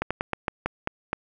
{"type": "slowing click train", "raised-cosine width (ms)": 0.5, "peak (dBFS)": -10, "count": 8, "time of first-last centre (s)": [0.02, 1.131], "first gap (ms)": 86, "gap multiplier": 1.2, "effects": []}